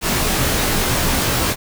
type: noise with comb filter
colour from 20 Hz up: pink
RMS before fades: -18 dBFS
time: 0.01-1.56 s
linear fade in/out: 50 ms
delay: 20 ms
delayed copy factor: -0.85
effects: none